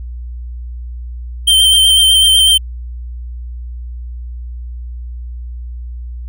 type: tone with vibrato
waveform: square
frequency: 3127 Hz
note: G7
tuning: 5 cents flat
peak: -7 dBFS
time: 1.47-2.58 s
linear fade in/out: 10 ms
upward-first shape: sine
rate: 8 Hz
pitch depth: 21 cents each way
effects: added 60 Hz sine -23 dBFS peak until 6.28 s